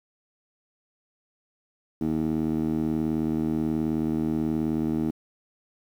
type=tone with band-pass filter; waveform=15% pulse; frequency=78.7 Hz; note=D#2; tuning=20 cents sharp; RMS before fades=-26 dBFS; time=2.01-5.11 s; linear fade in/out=5 ms; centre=290 Hz; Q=2.3; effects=9-bit